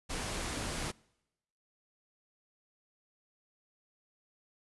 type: noise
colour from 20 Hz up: pink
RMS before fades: -37 dBFS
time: 0.09-0.92 s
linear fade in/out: 20 ms
effects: noise-tail reverb RT60 0.9 s tail -25 dB re dry + resampled to 24000 Hz